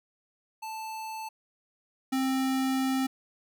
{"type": "tone pair in turn", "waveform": "square", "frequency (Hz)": [880, 263.9], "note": ["A5", "C4"], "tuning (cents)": [0, 15], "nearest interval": "octave + major sixth", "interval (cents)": 2085, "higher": "first", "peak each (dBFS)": [-36, -26], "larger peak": "second", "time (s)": [[0.62, 1.29], [2.12, 3.07]], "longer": "second", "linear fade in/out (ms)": 10, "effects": []}